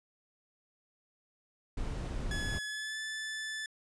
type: noise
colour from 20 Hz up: brown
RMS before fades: -36 dBFS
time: 1.77-2.59 s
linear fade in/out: 5 ms
type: tone with pitch glide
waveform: sawtooth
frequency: 1700 to 1747.8 Hz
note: G#6 to A6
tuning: +40 to -12 cents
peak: -33 dBFS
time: 2.31-3.66 s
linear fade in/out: 2 ms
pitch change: +48 cents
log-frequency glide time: 2.64-2.99 s
effects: resampled to 22050 Hz